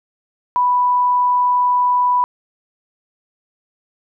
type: tone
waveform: sine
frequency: 987.8 Hz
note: B5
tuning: in tune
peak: -12 dBFS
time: 0.56-2.24 s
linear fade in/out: 0 ms
effects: none